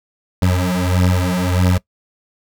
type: beating tone pair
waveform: 25% pulse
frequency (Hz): 89.8 / 91.4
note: F2 / F#2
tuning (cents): +49 / -21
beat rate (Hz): 1.6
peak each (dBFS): -13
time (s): 0.42-1.78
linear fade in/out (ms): 5
effects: noise-tail reverb RT60 0.1 s tail -21 dB re dry